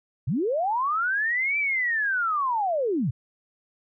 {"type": "linear two-way sweep", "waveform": "sine", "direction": "up then down", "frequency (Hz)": [99.2, 2349, 99.2], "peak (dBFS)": -22, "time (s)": [0.27, 3.11], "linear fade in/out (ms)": 10, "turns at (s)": 1.58, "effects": []}